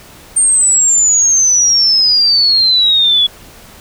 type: exponential sweep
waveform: sine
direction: down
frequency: 8800 to 3369 Hz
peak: -7 dBFS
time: 0.36-3.27 s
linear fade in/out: 10 ms
effects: pink hiss -38 dBFS RMS until 3.8 s